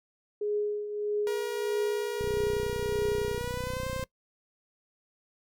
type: tone with tremolo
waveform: sine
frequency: 416.6 Hz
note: G#4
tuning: 5 cents sharp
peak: -25 dBFS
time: 0.41-3.39 s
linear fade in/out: 5 ms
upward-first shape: triangle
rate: 1.6 Hz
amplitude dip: 65%
type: tone with pitch glide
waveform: sawtooth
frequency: 476.9 to 523.1 Hz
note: A#4 to C5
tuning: +39 to -1 cents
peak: -30 dBFS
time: 1.27-4.04 s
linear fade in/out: 0 ms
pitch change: +160 cents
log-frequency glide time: 3.36-3.87 s
type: click train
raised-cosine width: 5 ms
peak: -25 dBFS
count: 57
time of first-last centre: 2.21-4.028 s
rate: 30.8 Hz
effects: noise-tail reverb RT60 0.1 s tail -21 dB re dry